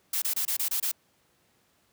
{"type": "noise bursts", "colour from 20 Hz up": "blue", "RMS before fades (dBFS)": -28, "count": 7, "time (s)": [0.13, 0.916], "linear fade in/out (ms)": 5, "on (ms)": 90, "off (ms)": 26, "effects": ["pink hiss -67 dBFS RMS until 1.92 s", "high-pass 100 Hz 12 dB/octave"]}